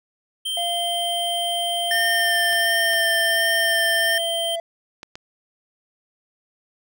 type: tone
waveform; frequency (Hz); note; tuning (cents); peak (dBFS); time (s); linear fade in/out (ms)
square; 3136; G7; 0; -24; 0.45-4.56; 10
type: tone with pitch glide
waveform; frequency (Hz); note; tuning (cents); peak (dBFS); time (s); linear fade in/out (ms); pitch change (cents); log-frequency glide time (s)
triangle; 691 to 670.2; F5 to E5; -19 to +29; -23; 0.57-4.6; 2; -52; 2.43-2.98
type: tone with vibrato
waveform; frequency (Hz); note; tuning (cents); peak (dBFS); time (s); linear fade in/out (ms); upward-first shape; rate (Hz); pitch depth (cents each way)
square; 1800; A6; +39; -20; 1.91-4.18; 2; sine; 1.4; 15
type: clicks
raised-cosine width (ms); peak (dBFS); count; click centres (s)
0.2; -19; 4; 2.528 / 2.934 / 5.031 / 5.155
effects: none